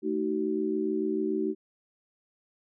sine chord, D# diminished, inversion second, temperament equal with one note detuned, 220 / 311.1 / 378 Hz, A3 / D#4 / F#4, 0 / 0 / +37 cents, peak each -33 / -30 / -29 dBFS, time 0.02-1.55 s, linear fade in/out 50 ms, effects none

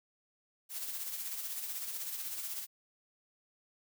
blue noise with tremolo, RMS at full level -38 dBFS, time 0.69-2.67 s, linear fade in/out 50 ms, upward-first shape sine, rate 16 Hz, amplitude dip 45%, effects none

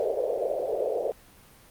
white band-pass noise, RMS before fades -28 dBFS, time 0-1.12 s, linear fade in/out 0 ms, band 420 to 610 Hz, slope 48 dB/octave, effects pink hiss -54 dBFS RMS until 1.7 s + Opus 32 kbps

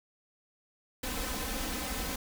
pink noise with comb filter, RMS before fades -35 dBFS, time 1.03-2.16 s, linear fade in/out 5 ms, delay 3.9 ms, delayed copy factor +0.9, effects none

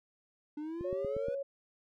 triangle exponential sweep, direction up, 293.7 to 499.9 Hz, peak -35 dBFS, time 0.57-1.35 s, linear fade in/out 5 ms
click train, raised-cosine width 3 ms, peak -29 dBFS, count 5, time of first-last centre 0.81-1.284 s, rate 8.43 Hz
sine tone, 554.4 Hz, C#5, in tune, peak -34 dBFS, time 0.84-1.43 s, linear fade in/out 10 ms
effects none

